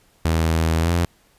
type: tone with pitch glide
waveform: sawtooth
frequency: 81.2 to 85.63 Hz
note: E2 to F2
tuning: -26 to -34 cents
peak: -13 dBFS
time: 0.25-1.05 s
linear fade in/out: 0 ms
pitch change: +92 cents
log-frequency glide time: 0.8-0.9 s
effects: pink hiss -58 dBFS RMS until 1.38 s + resampled to 32000 Hz